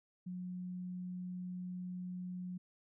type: tone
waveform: sine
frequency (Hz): 181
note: F#3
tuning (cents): -38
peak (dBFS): -40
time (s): 0.26-2.58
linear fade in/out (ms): 10
effects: none